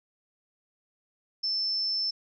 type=tone; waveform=sine; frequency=5300 Hz; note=E8; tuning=9 cents sharp; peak=-26 dBFS; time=1.43-2.11 s; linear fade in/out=10 ms; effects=none